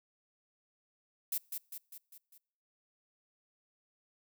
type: noise with echo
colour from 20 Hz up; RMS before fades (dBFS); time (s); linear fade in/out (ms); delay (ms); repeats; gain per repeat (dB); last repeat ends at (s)
violet; -34; 1.32-1.38; 5; 200; 5; -5; 2.38
effects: noise-tail reverb RT60 0.7 s tail -26 dB re dry